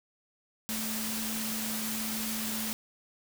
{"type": "tone in noise", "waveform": "sine", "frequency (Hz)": 220, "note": "A3", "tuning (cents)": 0, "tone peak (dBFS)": -36, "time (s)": [0.69, 2.73], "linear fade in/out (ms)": 0, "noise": "white", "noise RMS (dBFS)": -35, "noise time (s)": [0.69, 2.73], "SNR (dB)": -4, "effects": []}